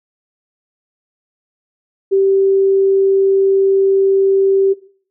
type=tone; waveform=sine; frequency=389 Hz; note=G4; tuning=13 cents flat; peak=-9 dBFS; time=2.11-4.74 s; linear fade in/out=20 ms; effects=noise-tail reverb RT60 0.5 s tail -18 dB re dry